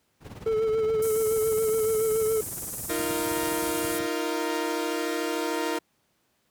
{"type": "noise with tremolo", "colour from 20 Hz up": "brown", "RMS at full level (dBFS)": -32, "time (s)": [0.2, 4.07], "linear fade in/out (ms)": 50, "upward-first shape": "triangle", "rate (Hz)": 19, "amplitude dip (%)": 80}
{"type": "tone with vibrato", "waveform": "triangle", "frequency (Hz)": 440, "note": "A4", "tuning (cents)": 0, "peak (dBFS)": -20, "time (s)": [0.46, 2.41], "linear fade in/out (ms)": 5, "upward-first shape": "sine", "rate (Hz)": 7.1, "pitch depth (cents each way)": 34}
{"type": "band-pass noise", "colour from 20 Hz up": "pink", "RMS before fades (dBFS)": -36, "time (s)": [1.02, 3.99], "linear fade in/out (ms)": 5, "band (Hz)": [7800, 14000], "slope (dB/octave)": 24}
{"type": "chord", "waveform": "sawtooth", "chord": "Eb suspended second", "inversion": "none", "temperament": "equal with one note detuned", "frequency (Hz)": [311.1, 344.6, 466.2], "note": ["Eb4", "F4", "Bb4"], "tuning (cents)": [0, -23, 0], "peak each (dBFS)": -27, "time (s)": [2.89, 5.79], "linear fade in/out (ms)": 10}
{"effects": ["pink hiss -70 dBFS RMS until 6.5 s", "high-pass 100 Hz 12 dB/octave"]}